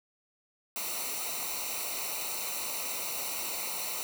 white noise with comb filter, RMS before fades -35 dBFS, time 0.76-4.03 s, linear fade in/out 0 ms, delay 0.6 ms, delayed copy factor -0.8, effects none

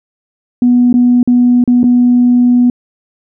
sine tone with dropouts, 245 Hz, B3, 14 cents flat, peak -4 dBFS, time 0.62-2.7 s, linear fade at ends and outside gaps 2 ms, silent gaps 0.928-0.94 / 1.23-1.275 / 1.64-1.676 / 1.832-1.84 s, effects tanh soft clip ceiling 0 dBFS

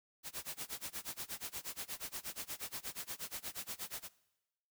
white noise with tremolo, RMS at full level -41 dBFS, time 0.23-4.09 s, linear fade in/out 50 ms, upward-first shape sine, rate 8.4 Hz, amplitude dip 100%, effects noise-tail reverb RT60 1.0 s tail -21 dB re dry

